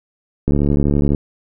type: click train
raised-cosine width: 3 ms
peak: -4 dBFS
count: 49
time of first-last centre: 0.48-1.148 s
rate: 71.9 Hz
effects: none